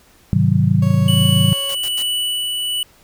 sine chord, Ab dominant seventh, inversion none, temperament just, 103.83 / 129.78 / 155.74 / 186.89 Hz, Ab2 / C3 / Eb3 / Gb3, 0 / -14 / +2 / +18 cents, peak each -17 dBFS, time 0.33-1.53 s, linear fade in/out 0 ms
30% pulse tone, 554.4 Hz, C#5, in tune, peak -26 dBFS, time 0.82-1.75 s, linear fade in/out 5 ms
square tone with tremolo, 2960 Hz, F#7, in tune, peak -18 dBFS, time 1.08-2.83 s, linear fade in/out 2 ms, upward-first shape sine, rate 1.2 Hz, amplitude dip 25%
white noise bursts, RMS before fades -31 dBFS, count 3, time 1.69-2.027 s, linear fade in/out 5 ms, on 57 ms, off 83 ms
effects pink hiss -51 dBFS RMS until 3.03 s

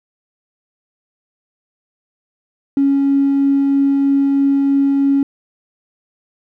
triangle tone with tremolo, 277.2 Hz, C#4, in tune, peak -6 dBFS, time 2.77-5.23 s, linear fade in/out 2 ms, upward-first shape triangle, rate 3.1 Hz, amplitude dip 30%, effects tanh soft clip ceiling -8 dBFS

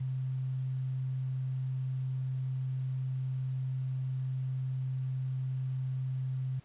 sine tone with quantisation, 130.4 Hz, C3, 5 cents flat, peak -31 dBFS, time 0-6.6 s, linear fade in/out 10 ms, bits 10, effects pink hiss -63 dBFS RMS until 6.64 s + resampled to 8000 Hz

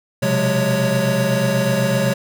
square tone cluster, 124.8 / 132.9 / 179.6 / 206.5 / 556 Hz, B2 / C3 / F3 / G#3 / C#5, +19 / +27 / +49 / -10 / +5 cents, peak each -28 / -22 / -24 / -23 / -21 dBFS, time 0.22-2.14 s, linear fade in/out 10 ms, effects none

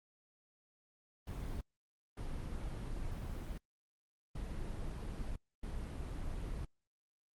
brown noise bursts at uneven times, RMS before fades -41 dBFS, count 4, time 1.27-1.61 / 2.17-3.58 / 4.35-5.36 / 5.63-6.65 s, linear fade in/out 5 ms, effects Opus 24 kbps

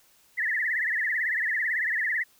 sine tone with vibrato, 1864.7 Hz, A#6, in tune, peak -24 dBFS, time 0.37-2.24 s, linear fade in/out 20 ms, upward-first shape triangle, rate 18 Hz, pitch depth 190 cents each way, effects white hiss -61 dBFS RMS until 2.39 s

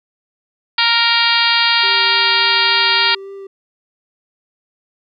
harmonic tone, 466.2 Hz, A#4, in tune, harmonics 2 / 3 / 4 / 5 / 6 / 7 / 8 / 9 / 10, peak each -20 / -20 / -20 / -20 / -20 / -20 / -20 / -20 / -20 dBFS, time 0.78-3.15 s, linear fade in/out 5 ms
triangle tone with vibrato, 392 Hz, G4, in tune, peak -27 dBFS, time 1.83-3.47 s, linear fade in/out 5 ms, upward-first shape sine, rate 3.5 Hz, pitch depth 11 cents each way
effects none

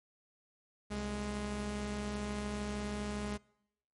sawtooth tone pair together, 64.97 / 207.7 Hz, C2 / G#3, -12 / 0 cents, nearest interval octave + minor sixth, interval 2012 cents, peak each -38 / -33 dBFS, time 0.9-3.38 s, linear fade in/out 20 ms, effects noise-tail reverb RT60 0.8 s tail -24 dB re dry + MP3 48 kbps

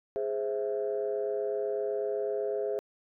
sine chord, Ab augmented, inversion none, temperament equal, 415.3 / 523.3 / 659.3 Hz, Ab4 / C5 / E5, 0 / 0 / 0 cents, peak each -30 / -34 / -35 dBFS, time 0.16-2.79 s, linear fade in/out 0 ms, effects tanh soft clip ceiling -21 dBFS

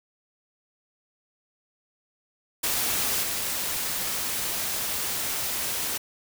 white noise with level steps, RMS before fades -26 / -29 dBFS, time 2.63-5.98 s, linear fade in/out 10 ms, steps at 3.22 s, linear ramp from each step 20 ms, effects none

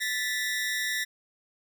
sawtooth ring-modulated tone, 1864.7 Hz, A#6, in tune, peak -21 dBFS, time 0-1.05 s, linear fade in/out 20 ms, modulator 110 Hz, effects none

